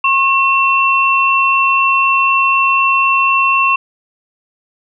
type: tone pair together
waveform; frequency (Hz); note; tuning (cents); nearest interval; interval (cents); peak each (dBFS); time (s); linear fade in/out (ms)
sine; 1083.5 / 2702; C#6 / E7; -40 / +42; octave + major third; 1582; -12; 0.04-3.76; 5
effects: none